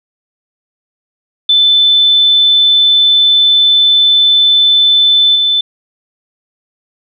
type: tone with level steps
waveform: sine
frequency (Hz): 3520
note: A7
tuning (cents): 0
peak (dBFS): -5 / -8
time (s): 1.49-5.61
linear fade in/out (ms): 5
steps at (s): 5.35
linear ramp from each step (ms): 10
effects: none